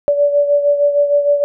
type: beating tone pair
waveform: sine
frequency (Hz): 576 / 582.5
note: D5 / D5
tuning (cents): -34 / -14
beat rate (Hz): 6.5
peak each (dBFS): -11 / -18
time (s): 0.08-1.44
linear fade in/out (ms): 0
effects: none

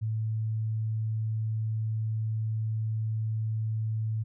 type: tone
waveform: sine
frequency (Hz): 110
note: A2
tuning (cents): 0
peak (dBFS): -27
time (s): 0.01-4.24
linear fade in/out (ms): 20
effects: none

